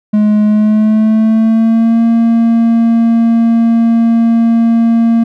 triangle tone with pitch glide, 210.9 to 230 Hz, G#3 to A#3, +27 to -23 cents, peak -4 dBFS, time 0.13-5.24 s, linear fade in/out 10 ms, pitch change +150 cents, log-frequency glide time 0.45-2.03 s, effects none

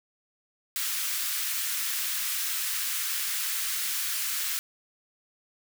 white high-pass noise, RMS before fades -30 dBFS, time 0.76-4.59 s, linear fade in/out 0 ms, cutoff 1300 Hz, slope 24 dB/octave, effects none

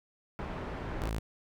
pink low-pass noise, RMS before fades -38 dBFS, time 0.39-1.09 s, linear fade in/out 0 ms, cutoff 1600 Hz, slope 12 dB/octave
sawtooth tone, 55 Hz, A1, in tune, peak -28 dBFS, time 1.01-1.19 s, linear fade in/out 5 ms
effects none

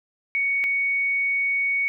sine tone pair in turn, 2230 / 2230 Hz, C#7 / C#7, +10 / +10 cents, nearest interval unison, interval 0 cents, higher neither, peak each -20 dBFS, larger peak neither, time 0.35-0.64 / 0.64-1.88 s, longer second, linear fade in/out 0 ms, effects none

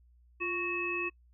harmonic tone with a mistuned harmonic, 370 Hz, F#4, in tune, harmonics 1 / 3 / 5 / 7, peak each -36 / -40 / -44 / -33 dBFS, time 0.4-1.1 s, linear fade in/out 20 ms, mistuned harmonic 1, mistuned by -100 cents, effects noise-tail reverb RT60 0.1 s tail -26 dB re dry + added 60 Hz sine -59 dBFS peak until 1.33 s

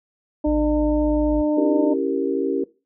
harmonic tone, 301.3 Hz, D4, 44 cents sharp, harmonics 1 / 2 / 3, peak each -18 / -23 / -32 dBFS, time 0.44-1.94 s, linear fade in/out 10 ms
triangle tone, 53.8 Hz, A1, 38 cents flat, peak -22 dBFS, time 0.46-1.42 s, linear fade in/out 10 ms
sine chord, C# diminished seventh, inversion none, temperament equal, 277.2 / 329.6 / 392 / 466.2 Hz, C#4 / E4 / G4 / Bb4, 0 / 0 / 0 / 0 cents, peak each -24 / -27 / -24 / -26 dBFS, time 1.57-2.64 s, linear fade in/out 5 ms
effects noise-tail reverb RT60 0.3 s tail -20 dB re dry

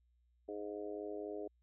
harmonic tone with a mistuned harmonic, 103.83 Hz, G#2, in tune, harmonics 3 / 4 / 5 / 6 / 7, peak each -47 / -43 / -50 / -49 / -55 dBFS, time 0.48-1.48 s, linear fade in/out 10 ms, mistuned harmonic 7, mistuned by -27 cents, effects added 60 Hz sine -70 dBFS peak until 1.62 s

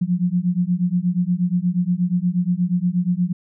sine beating tone pair, 173.9 / 182.3 Hz, F3 / F#3, -7 / -25 cents, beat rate 8.4 Hz, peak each -20 dBFS, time 0.01-3.33 s, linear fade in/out 10 ms, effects none

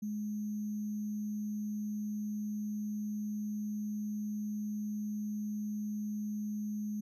sine tone with sample-and-hold, 210 Hz, G#3, 19 cents sharp, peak -34 dBFS, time 0.02-7.01 s, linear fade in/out 10 ms, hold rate 6300 Hz, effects resampled to 32000 Hz

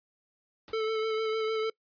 pink noise with exponential decay, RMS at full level -45 dBFS, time 0.68-0.84 s, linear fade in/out 0 ms, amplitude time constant 34 ms
square tone with vibrato, 440 Hz, A4, in tune, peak -28 dBFS, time 0.73-1.7 s, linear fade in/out 5 ms, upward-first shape sine, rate 6.6 Hz, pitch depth 21 cents each way
effects noise-tail reverb RT60 0.1 s tail -24 dB re dry + resampled to 11025 Hz

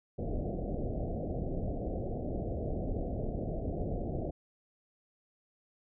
pink low-pass noise, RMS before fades -35 dBFS, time 0.18-4.31 s, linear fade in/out 10 ms, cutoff 720 Hz, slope 96 dB/octave, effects none

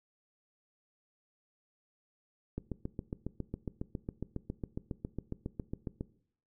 click train, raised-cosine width 3 ms, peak -23 dBFS, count 26, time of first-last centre 2.58-6.009 s, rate 7.29 Hz, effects noise-tail reverb RT60 0.6 s tail -19 dB re dry

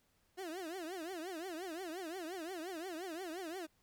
30% pulse tone with vibrato, 347.3 Hz, F4, 10 cents flat, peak -39 dBFS, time 0.37-3.67 s, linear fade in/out 20 ms, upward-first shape triangle, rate 5.7 Hz, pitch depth 230 cents each way, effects pink hiss -75 dBFS RMS until 3.82 s

